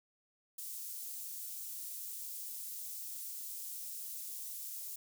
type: high-pass noise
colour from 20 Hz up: white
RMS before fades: -44 dBFS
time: 0.58-4.96 s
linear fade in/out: 5 ms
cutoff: 7500 Hz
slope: 12 dB/octave
effects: none